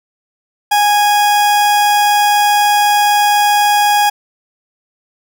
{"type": "tone", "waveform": "40% pulse", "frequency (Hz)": 827, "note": "G#5", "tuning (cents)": -8, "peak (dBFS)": -8, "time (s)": [0.71, 4.1], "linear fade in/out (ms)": 10, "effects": []}